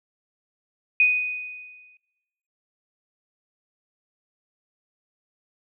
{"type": "tone with exponential decay", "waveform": "sine", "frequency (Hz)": 2489, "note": "D#7", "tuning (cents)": 0, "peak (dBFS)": -13, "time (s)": [1, 1.97], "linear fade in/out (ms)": 2, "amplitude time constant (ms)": 210, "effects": ["noise-tail reverb RT60 1.0 s tail -17 dB re dry"]}